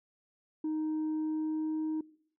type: tone with pitch glide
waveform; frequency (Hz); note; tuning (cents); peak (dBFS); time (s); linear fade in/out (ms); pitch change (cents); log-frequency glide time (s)
sine; 311.1 to 312.9; D#4 to D#4; 0 to +10; -28; 0.64-2.01; 5; +10; 1.11-1.81
effects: noise-tail reverb RT60 0.6 s tail -22 dB re dry + tanh soft clip ceiling -29 dBFS